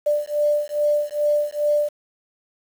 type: beating tone pair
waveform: sine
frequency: 590 / 592.4 Hz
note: D5 / D5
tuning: +8 / +15 cents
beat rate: 2.4 Hz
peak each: -21 dBFS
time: 0.06-1.89 s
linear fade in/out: 10 ms
effects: 7-bit